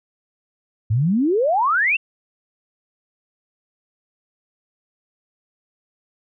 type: exponential sweep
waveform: sine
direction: up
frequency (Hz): 100.2 to 2794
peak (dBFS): -15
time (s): 0.9-1.97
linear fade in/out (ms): 10
effects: none